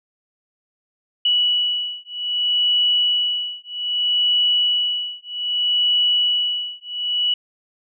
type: beating tone pair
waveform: sine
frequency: 2942 / 2942.63 Hz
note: F#7 / F#7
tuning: -11 / -10 cents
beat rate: 0.63 Hz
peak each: -20 dBFS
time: 1.25-7.34 s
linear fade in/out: 5 ms
effects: none